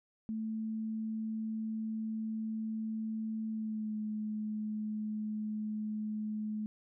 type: tone with pitch glide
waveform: sine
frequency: 220 to 213.9 Hz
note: A3 to A3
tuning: 0 to -49 cents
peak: -34 dBFS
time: 0.29-6.66 s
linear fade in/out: 0 ms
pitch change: -49 cents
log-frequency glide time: 3.5-3.96 s
effects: none